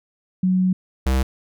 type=tone pair in turn; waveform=sine / square; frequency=185 / 65.41 Hz; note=F#3 / C2; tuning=0 / 0 cents; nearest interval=octave + tritone; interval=1800 cents; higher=first; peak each=-15 / -17 dBFS; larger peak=first; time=0.43-0.73 / 1.06-1.23 s; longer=first; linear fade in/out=5 ms; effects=none